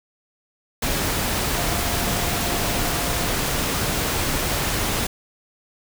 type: tone in noise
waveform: sine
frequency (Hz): 698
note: F5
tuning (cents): -1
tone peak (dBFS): -32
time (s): 1.57-3.27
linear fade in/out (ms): 5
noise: pink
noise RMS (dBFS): -23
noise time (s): 0.82-5.07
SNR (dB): -12
effects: none